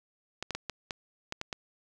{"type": "clicks", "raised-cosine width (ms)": 0.2, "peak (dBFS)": -17, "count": 8, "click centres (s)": [0.426, 0.507, 0.55, 0.697, 0.908, 1.324, 1.414, 1.528], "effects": []}